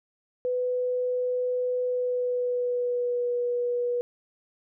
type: tone with pitch glide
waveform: sine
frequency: 498.7 to 485.6 Hz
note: B4 to B4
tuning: +17 to -29 cents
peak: -24 dBFS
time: 0.45-4.01 s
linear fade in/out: 0 ms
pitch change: -46 cents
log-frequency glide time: 1.84-3.32 s
effects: none